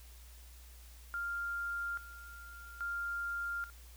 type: tone with tremolo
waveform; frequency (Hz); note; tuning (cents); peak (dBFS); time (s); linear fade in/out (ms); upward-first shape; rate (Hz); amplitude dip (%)
sine; 1396.9; F6; 0; -35; 1.14-3.7; 0; square; 0.6; 80
effects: added 60 Hz sine -52 dBFS peak until 3.96 s + white hiss -60 dBFS RMS until 3.96 s